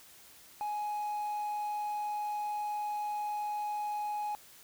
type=tone; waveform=triangle; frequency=836 Hz; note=G#5; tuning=11 cents sharp; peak=-30 dBFS; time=0.61-4.35 s; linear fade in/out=0 ms; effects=tanh soft clip ceiling -26 dBFS + white hiss -56 dBFS RMS until 4.63 s